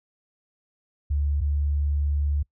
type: tone pair in turn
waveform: sine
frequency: 72.2 / 72.46 Hz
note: D2 / D2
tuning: -29 / -23 cents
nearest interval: unison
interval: 6 cents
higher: second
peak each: -21 dBFS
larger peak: neither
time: 1.1-1.41 / 1.41-2.43 s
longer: second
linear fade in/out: 10 ms
effects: noise-tail reverb RT60 0.1 s tail -24 dB re dry